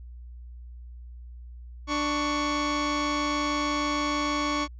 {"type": "tone pair together", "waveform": "sawtooth", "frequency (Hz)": [295.1, 1114], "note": ["D4", "C#6"], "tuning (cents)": [8, 8], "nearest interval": "octave + major seventh", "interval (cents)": 2300, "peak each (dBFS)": [-24, -24], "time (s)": [1.87, 4.68], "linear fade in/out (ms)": 50, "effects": ["added 60 Hz sine -40 dBFS peak until 4.79 s", "resampled to 16000 Hz"]}